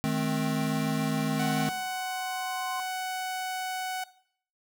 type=chord; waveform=square; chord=A diminished; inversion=second; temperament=equal with one note detuned; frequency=155.56 / 214.5 / 261.6 Hz; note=Eb3 / A3 / C4; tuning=0 / -44 / 0 cents; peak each=-31 dBFS; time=0.04-1.69 s; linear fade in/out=0 ms
type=tone with exponential growth; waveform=sine; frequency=1046.5 Hz; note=C6; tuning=in tune; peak=-33 dBFS; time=0.77-2.8 s; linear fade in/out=0 ms; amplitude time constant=440 ms
type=tone; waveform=sawtooth; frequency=745 Hz; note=F#5; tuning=12 cents sharp; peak=-27 dBFS; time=1.39-4.04 s; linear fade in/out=5 ms
effects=noise-tail reverb RT60 0.6 s tail -18 dB re dry